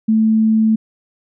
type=tone; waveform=sine; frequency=220 Hz; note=A3; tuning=in tune; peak=-10 dBFS; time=0.08-0.76 s; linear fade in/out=10 ms; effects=none